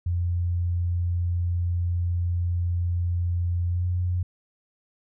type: tone with pitch glide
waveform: sine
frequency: 87.31 to 89.4 Hz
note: F2 to F2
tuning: 0 to +41 cents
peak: -22 dBFS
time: 0.06-4.23 s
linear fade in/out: 5 ms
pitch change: +41 cents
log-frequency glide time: 3.68-3.86 s
effects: none